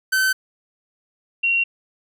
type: tone pair in turn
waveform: 45% pulse / sine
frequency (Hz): 1533 / 2746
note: G6 / F7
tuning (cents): -39 / -30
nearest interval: minor seventh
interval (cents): 1009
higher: second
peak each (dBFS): -16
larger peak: neither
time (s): 0.12-0.33 / 1.43-1.64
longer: neither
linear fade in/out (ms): 10
effects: none